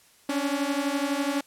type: beating tone pair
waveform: sawtooth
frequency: 275.9 / 287.9 Hz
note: C#4 / D4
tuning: -8 / -34 cents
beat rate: 12 Hz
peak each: -24 dBFS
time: 0.29-1.41 s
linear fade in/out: 5 ms
effects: white hiss -58 dBFS RMS until 1.46 s + low-pass 12000 Hz 12 dB/octave